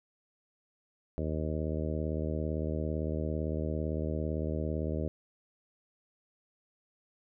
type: harmonic tone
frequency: 77.78 Hz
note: D#2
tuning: in tune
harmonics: 1 / 2 / 3 / 4 / 5 / 6 / 7 / 8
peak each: -34 / -37 / -39 / -40 / -41 / -42 / -42 / -43 dBFS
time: 1.18-5.08 s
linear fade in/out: 0 ms
effects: none